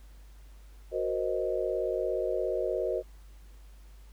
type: chord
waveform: sine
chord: C half-diminished seventh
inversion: second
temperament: equal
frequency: 370 / 466.2 / 523.3 / 622.3 Hz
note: Gb4 / Bb4 / C5 / Eb5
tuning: 0 / 0 / 0 / 0 cents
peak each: -33 dBFS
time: 0.91-3.03 s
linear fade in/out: 50 ms
effects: added 50 Hz sine -48 dBFS peak until 4.12 s + pink hiss -63 dBFS RMS until 4.12 s